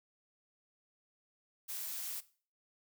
blue noise, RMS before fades -41 dBFS, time 1.68-2.21 s, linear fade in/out 20 ms, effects noise-tail reverb RT60 0.4 s tail -17 dB re dry

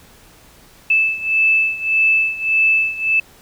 sine beating tone pair, 2627 / 2628.7 Hz, E7 / E7, -7 / -5 cents, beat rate 1.7 Hz, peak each -15 / -18 dBFS, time 0.9-3.2 s, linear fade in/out 5 ms, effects pink hiss -47 dBFS RMS until 3.41 s

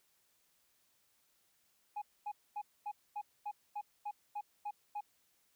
sine tone bursts, 830.6 Hz, G#5, in tune, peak -35 dBFS, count 11, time 1.96-5.009 s, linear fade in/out 10 ms, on 59 ms, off 240 ms, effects tanh soft clip ceiling -36 dBFS + white hiss -74 dBFS RMS until 5.55 s

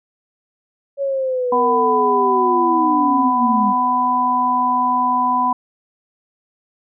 sine linear sweep, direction down, 561 to 198.9 Hz, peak -17 dBFS, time 0.97-3.74 s, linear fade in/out 50 ms
harmonic tone, 249.4 Hz, B3, 17 cents sharp, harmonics 1 / 3 / 4, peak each -24 / -22 / -15 dBFS, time 1.52-5.53 s, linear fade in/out 5 ms
effects none

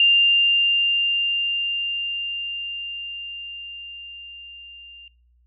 sine tone with level ramp, 2794 Hz, F7, in tune, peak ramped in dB -12 to -41 dBFS, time 0-5.08 s, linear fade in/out 2 ms, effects noise-tail reverb RT60 0.6 s tail -25 dB re dry + added 60 Hz sine -56 dBFS peak until 5.46 s

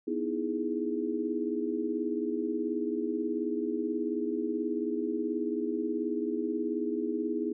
sine chord, E major seventh, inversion second, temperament equal, 246.9 / 311.1 / 329.6 / 415.3 Hz, B3 / D#4 / E4 / G#4, 0 / 0 / 0 / 0 cents, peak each -35 / -34 / -34 / -34 dBFS, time 0.07-7.53 s, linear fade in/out 10 ms, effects none

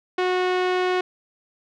sawtooth tone with low-pass filter, 365.6 Hz, F#4, 21 cents flat, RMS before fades -22 dBFS, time 0.18-1.01 s, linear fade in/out 5 ms, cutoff 3000 Hz, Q 0.98, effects none

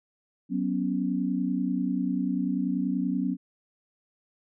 sine chord, F# suspended fourth, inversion none, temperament equal with one note detuned, 186.39 / 246.9 / 277.2 Hz, F#3 / B3 / C#4, +13 / 0 / 0 cents, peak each -29 dBFS, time 0.49-3.37 s, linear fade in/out 50 ms, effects none

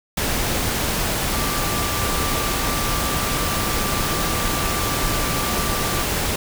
sine tone in noise, 1174.7 Hz, D6, in tune, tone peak -29 dBFS, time 1.32-6.03 s, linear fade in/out 5 ms, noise pink, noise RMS -22 dBFS, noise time 0.17-6.36 s, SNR -10 dB, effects none

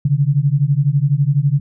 sine beating tone pair, 136.1 / 148.1 Hz, C#3 / D3, -31 / +15 cents, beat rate 12 Hz, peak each -15 dBFS, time 0.05-1.6 s, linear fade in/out 5 ms, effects none

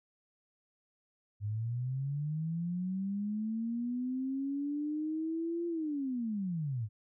sine linear two-way sweep, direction up then down, 100.6 to 344.5 to 100.6 Hz, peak -32 dBFS, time 1.4-6.89 s, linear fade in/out 50 ms, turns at 5.67 s, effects none

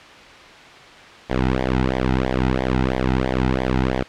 sawtooth tone with flanger, 64.2 Hz, C2, 32 cents flat, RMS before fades -20 dBFS, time 1.29-4.04 s, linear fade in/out 20 ms, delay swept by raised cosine 0.72 to 1.82 ms, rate 3 Hz, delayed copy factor -1, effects white hiss -41 dBFS RMS until 4.08 s + low-pass 3000 Hz 12 dB/octave

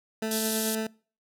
20% pulse tone with tremolo, 220 Hz, A3, in tune, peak -22 dBFS, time 0.22-0.87 s, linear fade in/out 5 ms, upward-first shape triangle, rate 9.2 Hz, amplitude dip 30%
white band-pass noise, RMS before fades -32 dBFS, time 0.31-0.75 s, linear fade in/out 2 ms, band 3100 to 14000 Hz, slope 96 dB/octave
effects noise-tail reverb RT60 0.4 s tail -24 dB re dry

